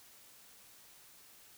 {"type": "silence", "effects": ["white hiss -59 dBFS RMS until 1.57 s"]}